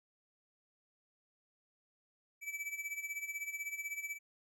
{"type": "tone with tremolo", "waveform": "square", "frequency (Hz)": 2306, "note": "D7", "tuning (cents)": -32, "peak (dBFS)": -37, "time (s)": [2.41, 4.19], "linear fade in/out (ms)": 50, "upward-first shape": "sine", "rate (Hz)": 16, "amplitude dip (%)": 75, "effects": []}